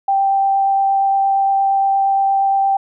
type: tone with vibrato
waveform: sine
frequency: 784 Hz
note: G5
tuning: in tune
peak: -12 dBFS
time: 0.08-2.77 s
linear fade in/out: 5 ms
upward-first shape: triangle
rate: 8.6 Hz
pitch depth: 8 cents each way
effects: none